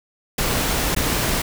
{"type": "noise with dropouts", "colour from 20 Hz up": "pink", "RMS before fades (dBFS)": -21, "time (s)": [0.38, 1.42], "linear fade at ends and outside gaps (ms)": 5, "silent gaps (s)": [0.949, 0.963], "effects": []}